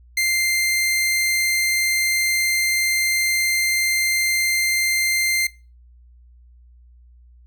sawtooth tone, 2093 Hz, C7, in tune, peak -14 dBFS, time 0.17-5.47 s, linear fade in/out 5 ms, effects noise-tail reverb RT60 0.3 s tail -20 dB re dry + added 60 Hz sine -46 dBFS peak until 7.46 s

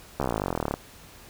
slowing click train, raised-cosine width 1 ms, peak -12 dBFS, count 27, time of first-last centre 0.2-0.74 s, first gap 14 ms, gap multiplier 1.03, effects pink hiss -49 dBFS RMS until 1.29 s

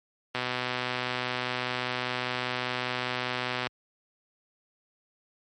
click train, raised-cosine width 0.3 ms, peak -13 dBFS, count 416, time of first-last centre 0.35-3.67 s, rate 125 Hz, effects high-pass 80 Hz 12 dB/octave + MP3 64 kbps

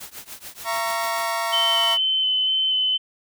white noise with tremolo, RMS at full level -35 dBFS, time 0-1.31 s, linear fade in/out 10 ms, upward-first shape triangle, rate 6.9 Hz, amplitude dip 95%
30% pulse chord, A# diminished, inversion second, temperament equal with one note detuned, 676.2 / 932.3 / 1108.7 Hz, E5 / A#5 / C#6, +44 / 0 / 0 cents, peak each -24 / -24 / -26 dBFS, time 0.64-1.98 s, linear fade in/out 50 ms
sine tone with vibrato, 3052 Hz, G7, 47 cents flat, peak -18 dBFS, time 1.52-2.98 s, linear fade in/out 20 ms, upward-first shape square, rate 2.1 Hz, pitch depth 9 cents each way
effects none

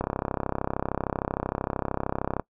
click train, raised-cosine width 1 ms, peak -12 dBFS, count 80, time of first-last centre 0.01-2.397 s, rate 33.1 Hz, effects noise-tail reverb RT60 0.1 s tail -22 dB re dry

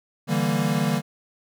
square chord, E half-diminished seventh, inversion third, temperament equal, 146.83 / 164.81 / 196 / 233.1 Hz, D3 / E3 / G3 / Bb3, 0 / 0 / 0 / 0 cents, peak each -27 dBFS, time 0.27-1.02 s, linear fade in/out 50 ms, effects none

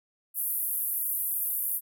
pink band-pass noise, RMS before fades -30 dBFS, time 0.34-1.81 s, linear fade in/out 50 ms, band 11000 to 15000 Hz, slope 48 dB/octave, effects none

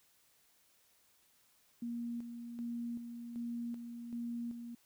sine tone with tremolo, 236.2 Hz, A#3, 23 cents sharp, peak -37 dBFS, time 1.82-4.75 s, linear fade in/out 5 ms, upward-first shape square, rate 1.3 Hz, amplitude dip 50%, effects white hiss -70 dBFS RMS until 4.85 s

